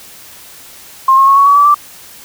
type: tone with pitch steps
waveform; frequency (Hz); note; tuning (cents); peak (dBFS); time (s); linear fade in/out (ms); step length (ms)
sine; 1063 / 1080.3 / 1097.9 / 1115.8 / 1134 / 1152.5 / 1171.3; C6 / C#6 / C#6 / C#6 / C#6 / D6 / D6; +27 / -45 / -17 / +11 / +39 / -33 / -5; -4; 1.08-1.745; 5; 95
effects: white hiss -36 dBFS RMS until 2.24 s